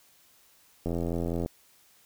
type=click train; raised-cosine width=2 ms; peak=-18 dBFS; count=52; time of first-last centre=0.86-1.461 s; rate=84.9 Hz; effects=white hiss -61 dBFS RMS until 2.05 s